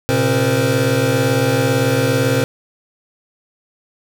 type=tone cluster; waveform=square; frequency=115 / 132.9 / 268.1 / 469.7 / 517 Hz; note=A#2 / C3 / C4 / A#4 / C5; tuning=-23 / +27 / +42 / +13 / -21 cents; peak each=-21 dBFS; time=0.09-2.44 s; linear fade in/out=0 ms; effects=none